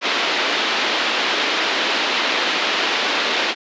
white band-pass noise, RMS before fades -20 dBFS, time 0.01-3.55 s, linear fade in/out 50 ms, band 260 to 3900 Hz, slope 24 dB/octave, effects resampled to 16000 Hz

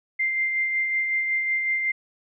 sine tone with tremolo, 2093 Hz, C7, in tune, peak -20 dBFS, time 0.19-1.92 s, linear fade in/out 10 ms, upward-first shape sine, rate 5.4 Hz, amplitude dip 35%, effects none

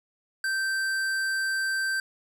sine tone with hard clipping, 1560 Hz, G6, 9 cents flat, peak -27 dBFS, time 0.44-2 s, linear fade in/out 2 ms, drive 13 dB, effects none

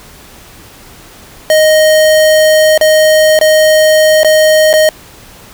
square tone with dropouts, 622.3 Hz, D#5, in tune, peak -5 dBFS, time 1.5-4.89 s, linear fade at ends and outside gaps 1 ms, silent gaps 2.777-2.811 / 3.39-3.412 / 4.233-4.246 / 4.73-4.737 s, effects pink hiss -36 dBFS RMS until 5.53 s

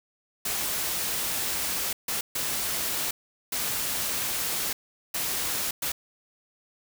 white noise bursts at uneven times, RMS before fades -29 dBFS, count 6, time 0.45-1.93 / 2.08-2.21 / 2.35-3.11 / 3.52-4.73 / 5.14-5.71 / 5.82-5.92 s, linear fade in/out 5 ms, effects none

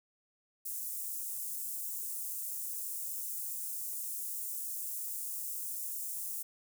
white high-pass noise, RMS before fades -39 dBFS, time 0.65-6.43 s, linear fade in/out 10 ms, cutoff 7700 Hz, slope 24 dB/octave, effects none

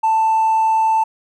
triangle tone with hard clipping, 885 Hz, A5, 10 cents sharp, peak -12 dBFS, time 0.03-1.04 s, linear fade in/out 10 ms, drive 2 dB, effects none

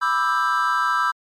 triangle chord, E minor seventh, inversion second, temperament just, 988.9 / 1186.7 / 1318.5 / 1582.2 Hz, B5 / D6 / E6 / G6, +2 / +18 / 0 / +16 cents, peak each -22 / -23 / -19 / -22 dBFS, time 0.01-1.12 s, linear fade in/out 20 ms, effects tanh soft clip ceiling -7 dBFS + MP3 64 kbps

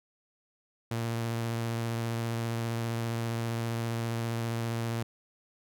sawtooth tone with vibrato, 115.6 Hz, A#2, 14 cents flat, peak -26 dBFS, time 0.91-5.03 s, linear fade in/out 5 ms, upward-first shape sine, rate 15 Hz, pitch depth 16 cents each way, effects none

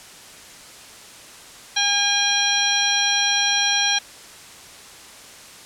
harmonic tone, 811 Hz, G#5, 41 cents flat, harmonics 1 / 2 / 3 / 4 / 5 / 7, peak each -27 / -25 / -26 / -22 / -23 / -24 dBFS, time 1.76-3.99 s, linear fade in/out 10 ms, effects white hiss -42 dBFS RMS until 5.65 s + low-pass 9000 Hz 12 dB/octave

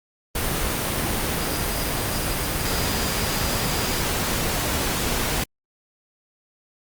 sine tone in noise, 4880 Hz, D#8, 34 cents flat, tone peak -35 dBFS, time 1.4-4.02 s, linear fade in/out 5 ms, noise pink, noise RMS -24 dBFS, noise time 0.35-5.44 s, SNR -14 dB, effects Opus 32 kbps

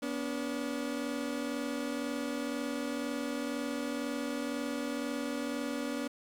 30% pulse tone pair together, 243.6 / 285.6 Hz, B3 / D4, -24 / -48 cents, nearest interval minor third, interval 276 cents, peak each -34 / -33 dBFS, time 0.02-6.08 s, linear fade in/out 10 ms, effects low-pass 12000 Hz 12 dB/octave + 9-bit

